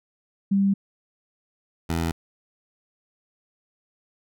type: tone pair in turn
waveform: sine / 15% pulse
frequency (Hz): 197.1 / 82.87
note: G3 / E2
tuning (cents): +10 / +10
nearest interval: octave + minor third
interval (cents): 1500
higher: first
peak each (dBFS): -17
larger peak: neither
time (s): 0.51-0.74 / 1.89-2.12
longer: neither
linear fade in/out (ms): 10
effects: none